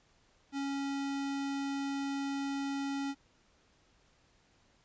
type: tone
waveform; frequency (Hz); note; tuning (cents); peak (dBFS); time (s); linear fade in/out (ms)
square; 277.2; C#4; 0; -34; 0.52-3.15; 50
effects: pink hiss -68 dBFS RMS until 4.84 s + resampled to 16000 Hz